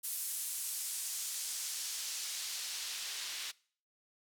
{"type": "noise with band-pass filter sweep", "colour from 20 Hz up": "white", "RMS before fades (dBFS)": -40, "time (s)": [0.03, 3.52], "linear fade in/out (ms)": 20, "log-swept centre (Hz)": [11000, 3400], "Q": 0.96, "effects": ["noise-tail reverb RT60 0.5 s tail -23 dB re dry"]}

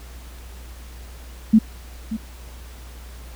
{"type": "tone with echo", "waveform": "sine", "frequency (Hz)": 220, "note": "A3", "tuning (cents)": 0, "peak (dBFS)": -8, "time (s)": [1.53, 1.59], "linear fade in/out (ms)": 10, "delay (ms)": 580, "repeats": 1, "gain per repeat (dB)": -14, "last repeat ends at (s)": 2.17, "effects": ["added 60 Hz sine -37 dBFS peak until 3.35 s", "pink hiss -46 dBFS RMS until 3.35 s"]}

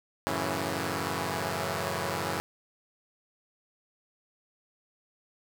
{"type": "chord", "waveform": "5% pulse", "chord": "F# minor seventh", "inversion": "none", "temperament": "equal", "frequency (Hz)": [92.5, 110, 138.59, 164.81], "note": ["F#2", "A2", "C#3", "E3"], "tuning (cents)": [0, 0, 0, 0], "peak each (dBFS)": [-23, -26, -24, -23], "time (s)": [0.27, 2.4], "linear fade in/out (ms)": 0, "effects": []}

